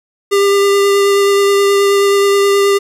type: tone with vibrato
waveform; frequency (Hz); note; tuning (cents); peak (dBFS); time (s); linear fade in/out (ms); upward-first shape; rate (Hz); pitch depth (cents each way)
square; 399.5; G4; +33; -9; 0.31-2.79; 20; triangle; 9.4; 13
effects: low-pass 12000 Hz 12 dB/octave + 8-bit